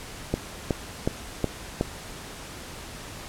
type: click train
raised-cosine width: 2 ms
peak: -9 dBFS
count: 5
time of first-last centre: 0.34-1.811 s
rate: 2.72 Hz
effects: pink hiss -40 dBFS RMS until 3.28 s + low-pass 11000 Hz 12 dB/octave